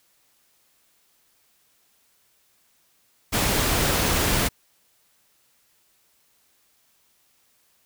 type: noise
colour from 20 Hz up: pink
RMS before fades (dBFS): -22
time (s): 3.32-4.49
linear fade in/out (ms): 20
effects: white hiss -64 dBFS RMS until 7.85 s